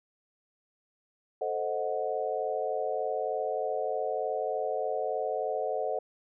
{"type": "chord", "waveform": "sine", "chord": "A diminished seventh", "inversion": "none", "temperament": "equal with one note detuned", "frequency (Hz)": [440, 523.3, 622.3, 735.3], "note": ["A4", "C5", "Eb5", "Gb5"], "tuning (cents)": [0, 0, 0, -11], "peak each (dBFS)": -34, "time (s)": [1.41, 5.99], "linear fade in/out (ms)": 5, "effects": []}